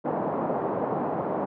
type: band-pass noise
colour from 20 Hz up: white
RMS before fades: -28 dBFS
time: 0.04-1.46 s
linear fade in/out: 20 ms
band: 150 to 850 Hz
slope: 24 dB/octave
effects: none